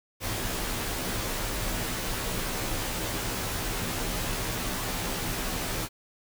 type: noise with comb filter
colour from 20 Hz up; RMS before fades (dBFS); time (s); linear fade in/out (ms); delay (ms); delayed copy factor
pink; -31; 0.2-5.89; 50; 14; -0.8
effects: none